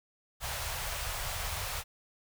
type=band-stop noise; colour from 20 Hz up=pink; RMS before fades=-36 dBFS; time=0.4-1.84 s; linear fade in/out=50 ms; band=120 to 590 Hz; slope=24 dB/octave; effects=none